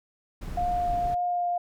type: noise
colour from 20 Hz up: brown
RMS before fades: -34 dBFS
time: 0.41-1.15 s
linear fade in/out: 10 ms
type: tone with vibrato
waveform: sine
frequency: 707 Hz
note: F5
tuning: 21 cents sharp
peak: -24 dBFS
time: 0.57-1.58 s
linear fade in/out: 5 ms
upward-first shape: triangle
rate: 1.9 Hz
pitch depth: 11 cents each way
effects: none